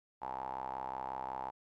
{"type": "tone with band-pass filter", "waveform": "sawtooth", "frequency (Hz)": 65.5, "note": "C2", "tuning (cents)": 2, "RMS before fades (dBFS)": -41, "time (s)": [0.21, 1.51], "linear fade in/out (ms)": 20, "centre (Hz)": 870, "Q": 9.5, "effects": []}